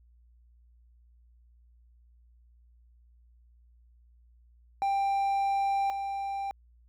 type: tone pair in turn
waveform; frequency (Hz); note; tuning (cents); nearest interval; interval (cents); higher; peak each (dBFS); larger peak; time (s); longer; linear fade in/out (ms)
triangle; 790 / 790; G5 / G5; +13 / +13; unison; 0; neither; -23 / -29; first; 4.82-5.9 / 5.9-6.51; first; 0
effects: added 59 Hz sine -57 dBFS peak until 6.88 s